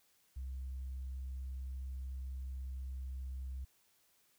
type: tone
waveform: sine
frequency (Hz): 65.41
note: C2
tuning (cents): 0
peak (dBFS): -38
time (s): 0.36-3.65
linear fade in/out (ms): 10
effects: tanh soft clip ceiling -37 dBFS + white hiss -72 dBFS RMS until 4.38 s